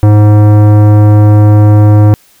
sine tone with tanh clipping, 104.9 Hz, G#2, 18 cents sharp, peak -3 dBFS, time 0.03-2.14 s, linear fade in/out 0 ms, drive 17 dB, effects white hiss -45 dBFS RMS until 2.4 s

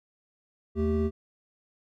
triangle tone cluster, 79.4 / 221 / 390.5 Hz, D#2 / A3 / G4, +36 / +8 / -7 cents, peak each -26 dBFS, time 0.75-1.11 s, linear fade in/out 50 ms, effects none

